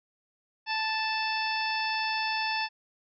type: harmonic tone with a mistuned harmonic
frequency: 879 Hz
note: A5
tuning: 2 cents flat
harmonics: 1 / 2 / 3 / 4 / 5 / 6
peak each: -31 / -34 / -33 / -40 / -38 / -37 dBFS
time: 0.66-2.69 s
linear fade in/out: 50 ms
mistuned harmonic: 5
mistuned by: +28 cents
effects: none